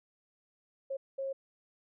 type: tone bursts at uneven times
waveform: sine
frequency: 541 Hz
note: C#5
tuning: 42 cents flat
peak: -33 dBFS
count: 2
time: 0.9-0.97 / 1.18-1.33 s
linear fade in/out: 10 ms
effects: none